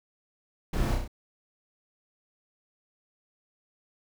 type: noise with echo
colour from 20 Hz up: brown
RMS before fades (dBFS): -28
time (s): 0.73-0.95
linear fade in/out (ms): 5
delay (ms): 32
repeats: 4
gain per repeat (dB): -3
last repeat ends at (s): 1.078
effects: none